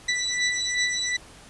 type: beating tone pair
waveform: 20% pulse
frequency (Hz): 1972 / 1974.7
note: B6 / B6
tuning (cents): -3 / -1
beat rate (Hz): 2.7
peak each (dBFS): -21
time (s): 0.08-1.17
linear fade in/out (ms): 10
effects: pink hiss -48 dBFS RMS until 1.49 s + resampled to 24000 Hz